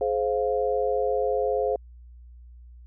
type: chord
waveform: sine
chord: F minor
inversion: first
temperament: equal with one note detuned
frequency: 422.8 / 523.3 / 698.5 Hz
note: Ab4 / C5 / F5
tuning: +31 / 0 / 0 cents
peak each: -26 / -25 / -29 dBFS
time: 0.01-1.76 s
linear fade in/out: 2 ms
effects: added 60 Hz sine -44 dBFS peak until 2.86 s